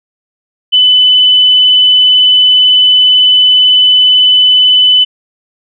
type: tone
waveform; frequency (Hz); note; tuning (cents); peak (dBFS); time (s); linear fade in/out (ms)
sine; 3006; F#7; +27; -3; 0.72-5.05; 20
effects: none